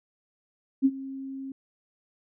sine tone with ADSR envelope, 268.9 Hz, C4, 47 cents sharp, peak -15 dBFS, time 0.82-1.52 s, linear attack 33 ms, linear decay 48 ms, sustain -19 dB, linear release 3 ms, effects none

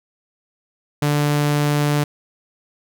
sawtooth tone, 146.83 Hz, D3, in tune, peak -12 dBFS, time 1.02-2.04 s, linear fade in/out 5 ms, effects none

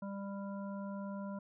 harmonic tone, 198.4 Hz, G3, 21 cents sharp, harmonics 1 / 3 / 5 / 7, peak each -40 / -47 / -50 / -56 dBFS, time 0.02-1.39 s, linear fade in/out 5 ms, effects none

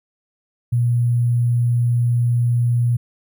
sine tone with sample-and-hold, 120 Hz, B2, 49 cents flat, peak -14 dBFS, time 0.72-2.97 s, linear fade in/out 10 ms, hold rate 11025 Hz, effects none

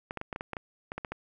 clicks, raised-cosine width 0.5 ms, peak -20 dBFS, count 12, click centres 0.109 / 0.173 / 0.214 / 0.328 / 0.361 / 0.409 / 0.533 / 0.568 / 0.919 / 0.98 / 1.048 / 1.12 s, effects none

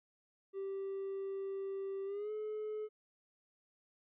triangle tone with pitch glide, 390 to 427.8 Hz, G4 to A4, -9 to -49 cents, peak -35 dBFS, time 0.53-2.89 s, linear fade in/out 50 ms, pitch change +160 cents, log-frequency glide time 2.05-2.31 s, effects tanh soft clip ceiling -33 dBFS + resampled to 8000 Hz

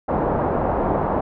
white low-pass noise, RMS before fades -21 dBFS, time 0.08-1.21 s, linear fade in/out 10 ms, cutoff 910 Hz, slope 24 dB/octave, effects none

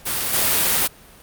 white noise with level steps, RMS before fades -23 / -18 dBFS, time 0.05-0.88 s, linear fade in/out 20 ms, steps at 0.33 s, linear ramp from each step 5 ms, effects pink hiss -46 dBFS RMS until 1.22 s + Opus 48 kbps

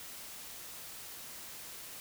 silence, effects white hiss -47 dBFS RMS until 2 s

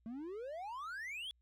triangle exponential sweep, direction up, 216.8 to 3443 Hz, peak -40 dBFS, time 0.06-1.31 s, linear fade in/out 0 ms, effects added 60 Hz sine -70 dBFS peak until 1.41 s

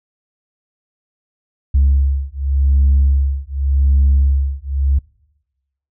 sine beating tone pair, 68.4 / 69.27 Hz, C#2 / C#2, -23 / -1 cents, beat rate 0.87 Hz, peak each -13 dBFS, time 1.74-4.99 s, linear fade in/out 10 ms, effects noise-tail reverb RT60 1.0 s tail -25 dB re dry + tanh soft clip ceiling -6 dBFS

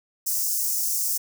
white high-pass noise, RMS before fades -25 dBFS, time 0.26-1.18 s, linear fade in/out 10 ms, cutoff 5300 Hz, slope 48 dB/octave, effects none

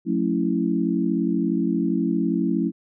sine chord, F# minor seventh, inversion none, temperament equal with one note detuned, 180.67 / 220 / 277.2 / 329.6 Hz, F#3 / A3 / C#4 / E4, -41 / 0 / 0 / 0 cents, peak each -25 dBFS, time 0.05-2.72 s, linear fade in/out 50 ms, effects none

